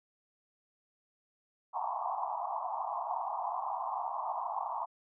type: band-pass noise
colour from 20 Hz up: white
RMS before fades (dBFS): -36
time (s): 1.73-4.86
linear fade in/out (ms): 20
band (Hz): 680 to 1100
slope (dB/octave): 96
effects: none